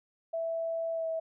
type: tone with pitch glide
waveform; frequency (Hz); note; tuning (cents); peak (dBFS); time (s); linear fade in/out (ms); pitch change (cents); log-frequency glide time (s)
sine; 659.3 to 649.5; E5 to E5; 0 to -26; -30; 0.33-1.2; 10; -26; 0.93-1.07
effects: none